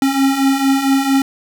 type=beating tone pair; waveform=square; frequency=268.3 / 272.7 Hz; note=C4 / C#4; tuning=+44 / -28 cents; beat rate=4.4 Hz; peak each=-19 / -14 dBFS; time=0.02-1.22 s; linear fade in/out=2 ms; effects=none